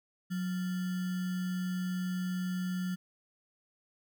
sine tone with sample-and-hold, 182.5 Hz, F#3, 24 cents flat, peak -31 dBFS, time 0.3-2.96 s, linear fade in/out 20 ms, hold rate 1575 Hz, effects none

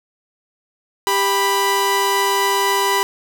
sawtooth tone pair together, 395.6 / 987 Hz, G4 / B5, +16 / -1 cents, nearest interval octave + major third, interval 1583 cents, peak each -16 / -13 dBFS, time 1.07-3.03 s, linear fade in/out 0 ms, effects none

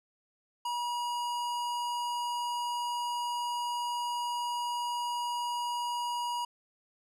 sine tone with hard clipping, 961 Hz, B5, 48 cents flat, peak -33 dBFS, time 0.65-6.45 s, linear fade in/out 5 ms, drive 17 dB, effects none

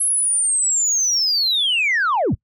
sine linear sweep, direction down, 10920 to 43.65 Hz, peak -14 dBFS, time 0-2.35 s, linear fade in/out 10 ms, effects noise-tail reverb RT60 0.1 s tail -25 dB re dry + tanh soft clip ceiling -13 dBFS

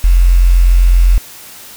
sine tone with quantisation, 43.89 Hz, F1, 9 cents sharp, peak -4 dBFS, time 0.04-1.18 s, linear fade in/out 0 ms, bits 5, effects white hiss -34 dBFS RMS until 1.76 s

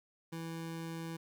25% pulse tone, 164.6 Hz, E3, 2 cents flat, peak -36 dBFS, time 0.32-1.17 s, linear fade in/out 10 ms, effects 12-bit

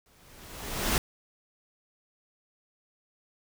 pink noise with exponential growth, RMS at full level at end -24 dBFS, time 0.06-0.98 s, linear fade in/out 1 ms, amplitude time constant 200 ms, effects none

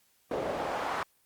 pink noise with band-pass filter sweep, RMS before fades -33 dBFS, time 0.31-1.03 s, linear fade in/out 2 ms, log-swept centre 470 to 1100 Hz, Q 1.7, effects white hiss -68 dBFS RMS until 1.25 s + Opus 48 kbps

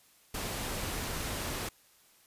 pink noise, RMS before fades -36 dBFS, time 0.34-1.69 s, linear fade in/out 5 ms, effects white hiss -63 dBFS RMS until 2.26 s + resampled to 32000 Hz

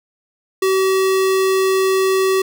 square tone, 381.2 Hz, G4, 48 cents flat, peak -14 dBFS, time 0.62-2.42 s, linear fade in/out 5 ms, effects none

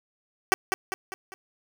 10% pulse tone with echo, 382.6 Hz, G4, 42 cents flat, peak -8 dBFS, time 0.52-0.54 s, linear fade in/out 0 ms, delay 200 ms, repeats 4, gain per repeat -6 dB, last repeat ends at 1.34 s, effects none

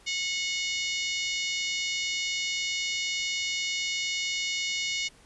harmonic tone, 729 Hz, F#5, 26 cents flat, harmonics 3 / 4 / 5 / 6 / 7 / 8 / 9 / 10, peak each -32 / -34 / -36 / -38 / -39 / -40 / -41 / -42 dBFS, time 0.06-5.09 s, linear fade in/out 20 ms, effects pink hiss -57 dBFS RMS until 5.25 s + resampled to 24000 Hz

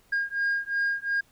sine beating tone pair, 1620 / 1622.8 Hz, G#6 / G#6, -43 / -41 cents, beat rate 2.8 Hz, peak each -26 / -26 dBFS, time 0.12-1.21 s, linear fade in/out 10 ms, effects tanh soft clip ceiling -21 dBFS + pink hiss -62 dBFS RMS until 1.31 s

